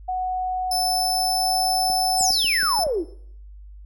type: tone with pitch glide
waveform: sine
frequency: 740 to 755.1 Hz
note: F#5 to F#5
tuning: 0 to +35 cents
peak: -22 dBFS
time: 0.08-2.31 s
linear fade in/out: 10 ms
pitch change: +35 cents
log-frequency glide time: 0.7-1.44 s
type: tone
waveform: sawtooth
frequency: 5274 Hz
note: E8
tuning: in tune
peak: -20 dBFS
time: 0.71-2.84 s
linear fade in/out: 5 ms
type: clicks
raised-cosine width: 2 ms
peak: -24 dBFS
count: 7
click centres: 1.901 / 2.209 / 2.306 / 2.445 / 2.631 / 2.791 / 2.867 s
type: exponential sweep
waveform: sine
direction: down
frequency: 9300 to 293.7 Hz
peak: -20 dBFS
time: 2.16-3.05 s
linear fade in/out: 50 ms
effects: noise-tail reverb RT60 0.6 s tail -17 dB re dry + added 50 Hz sine -39 dBFS peak until 3.85 s